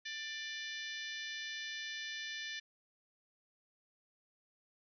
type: harmonic tone with a mistuned harmonic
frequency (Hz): 591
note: D5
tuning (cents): +11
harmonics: 3 / 4 / 5 / 6 / 7 / 8 / 9 / 10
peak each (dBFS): -44 / -49 / -50 / -47 / -52 / -54 / -56 / -54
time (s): 0.05-2.6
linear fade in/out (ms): 10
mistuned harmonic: 8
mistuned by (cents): +20
effects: none